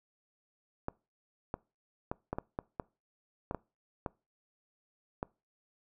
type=clicks; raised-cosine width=1 ms; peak=-20 dBFS; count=11; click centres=0.884 / 1.541 / 2.115 / 2.33 / 2.385 / 2.589 / 2.798 / 3.511 / 3.547 / 4.062 / 5.229 s; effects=noise-tail reverb RT60 0.3 s tail -24 dB re dry